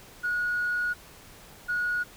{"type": "tone pair in turn", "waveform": "sine", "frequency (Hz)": [1452, 1452], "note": ["F#6", "F#6"], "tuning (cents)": [-33, -33], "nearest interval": "unison", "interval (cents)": 0, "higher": "neither", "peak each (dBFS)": -24, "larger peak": "neither", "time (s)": [[0.23, 0.94], [1.68, 2.04]], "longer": "first", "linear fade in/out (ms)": 20, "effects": ["tanh soft clip ceiling -21 dBFS", "pink hiss -50 dBFS RMS until 2.16 s"]}